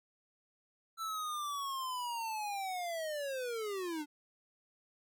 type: linear sweep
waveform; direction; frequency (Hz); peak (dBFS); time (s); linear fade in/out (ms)
square; down; 1337 to 287.5; -37; 0.97-4.06; 50
effects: none